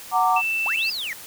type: chord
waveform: sine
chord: Gb augmented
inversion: none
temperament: equal with one note detuned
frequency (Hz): 740 / 919 / 1174.7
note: Gb5 / Bb5 / D6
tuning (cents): 0 / -25 / 0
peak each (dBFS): -20 / -21 / -21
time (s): 0.11-0.42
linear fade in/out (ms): 50
type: tone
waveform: sine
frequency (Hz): 2660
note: E7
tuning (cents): +15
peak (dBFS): -21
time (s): 0.36-0.9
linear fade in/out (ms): 5
type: linear two-way sweep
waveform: triangle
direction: up then down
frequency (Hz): 703 to 5100 to 1788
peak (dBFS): -25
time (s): 0.66-1.13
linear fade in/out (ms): 0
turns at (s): 0.9
effects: white hiss -40 dBFS RMS until 1.26 s